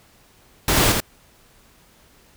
pink noise with echo, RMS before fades -18 dBFS, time 0.68-0.92 s, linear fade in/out 2 ms, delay 83 ms, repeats 1, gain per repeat -3 dB, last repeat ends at 1.003 s, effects pink hiss -54 dBFS RMS until 2.36 s

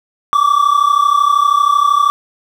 triangle tone pair together, 1141.9 / 1174.7 Hz, D6 / D6, -49 / 0 cents, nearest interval unison, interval 49 cents, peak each -10 dBFS, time 0.33-2.1 s, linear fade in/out 0 ms, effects 7-bit

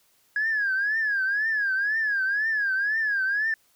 sine tone with vibrato, 1661.2 Hz, G#6, in tune, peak -21 dBFS, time 0.36-3.54 s, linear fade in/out 2 ms, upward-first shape triangle, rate 2 Hz, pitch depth 160 cents each way, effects tanh soft clip ceiling -18 dBFS + white hiss -64 dBFS RMS until 3.75 s

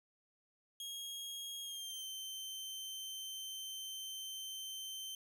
sawtooth tone with pitch glide, 3272 to 3103 Hz, G#7 to G7, -26 to -18 cents, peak -40 dBFS, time 0.8-5.15 s, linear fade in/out 2 ms, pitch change -92 cents, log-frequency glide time 1.62-2.05 s, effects none

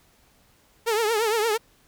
sawtooth tone with vibrato, 441.4 Hz, A4, 5 cents sharp, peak -17 dBFS, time 0.86-1.58 s, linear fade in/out 20 ms, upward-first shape triangle, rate 8.7 Hz, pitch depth 130 cents each way, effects pink hiss -60 dBFS RMS until 1.87 s

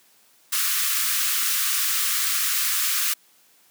white high-pass noise, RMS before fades -23 dBFS, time 0.52-3.14 s, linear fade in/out 10 ms, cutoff 1100 Hz, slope 96 dB/octave, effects white hiss -58 dBFS RMS until 3.7 s + high-pass 150 Hz 12 dB/octave

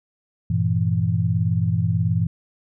sine chord, E diminished, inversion first, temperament equal, 98 / 116.54 / 164.81 Hz, G2 / Bb2 / E3, 0 / 0 / 0 cents, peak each -22 dBFS, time 0.5-2.27 s, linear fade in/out 5 ms, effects none

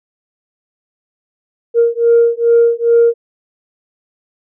sine beating tone pair, 466.2 / 468.6 Hz, A#4 / A#4, 0 / +9 cents, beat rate 2.4 Hz, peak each -10 dBFS, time 1.74-3.14 s, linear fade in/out 50 ms, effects tanh soft clip ceiling -2 dBFS

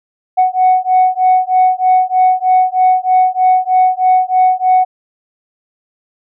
sine beating tone pair, 740 / 743.2 Hz, F#5 / F#5, 0 / +7 cents, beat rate 3.2 Hz, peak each -10 dBFS, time 0.37-4.85 s, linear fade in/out 20 ms, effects tanh soft clip ceiling -3 dBFS

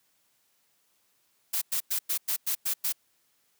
blue noise bursts, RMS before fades -28 dBFS, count 8, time 1.53-2.926 s, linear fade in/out 10 ms, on 87 ms, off 100 ms, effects white hiss -70 dBFS RMS until 3.59 s + high-pass 80 Hz 12 dB/octave

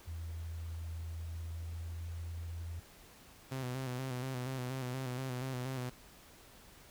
sine tone with pitch glide, 82.41 to 83.9 Hz, E2 to E2, 0 to +31 cents, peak -39 dBFS, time 0.07-2.8 s, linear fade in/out 10 ms, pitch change +31 cents, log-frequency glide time 1.23-2.29 s
sawtooth tone with vibrato, 128.5 Hz, C3, 31 cents flat, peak -33 dBFS, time 3.51-5.9 s, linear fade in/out 10 ms, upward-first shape square, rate 4.2 Hz, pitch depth 47 cents each way
effects pink hiss -58 dBFS RMS until 6.9 s

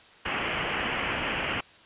white low-pass noise, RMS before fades -30 dBFS, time 0.25-1.61 s, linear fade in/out 10 ms, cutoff 3100 Hz, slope 96 dB/octave, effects white hiss -53 dBFS RMS until 1.85 s + resampled to 8000 Hz

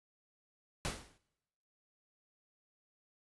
pink noise with exponential decay, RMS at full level -34 dBFS, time 0.85-1.18 s, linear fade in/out 0 ms, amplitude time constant 71 ms, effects noise-tail reverb RT60 1.0 s tail -25 dB re dry + resampled to 24000 Hz

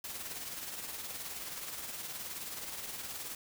white noise with tremolo, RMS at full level -40 dBFS, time 0.04-3.35 s, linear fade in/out 2 ms, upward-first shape triangle, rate 19 Hz, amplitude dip 50%, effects none

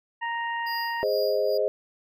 harmonic tone, 932.3 Hz, A#5, in tune, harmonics 1 / 2 / 3, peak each -29 / -31 / -41 dBFS, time 0.21-1.04 s, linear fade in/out 20 ms
square tone with tremolo, 4853 Hz, D#8, 44 cents flat, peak -33 dBFS, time 0.66-1.58 s, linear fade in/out 10 ms, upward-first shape sine, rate 2.3 Hz, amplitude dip 80%
sine chord, Ab major, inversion none, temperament equal, 415.3 / 523.3 / 622.3 Hz, Ab4 / C5 / Eb5, 0 / 0 / 0 cents, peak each -26 dBFS, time 1.03-1.68 s, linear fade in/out 0 ms
effects none

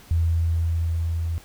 sine tone with level ramp, 83 Hz, E2, 12 cents sharp, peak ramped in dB -17 to -23 dBFS, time 0.11-1.38 s, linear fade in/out 0 ms, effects pink hiss -49 dBFS RMS until 1.44 s

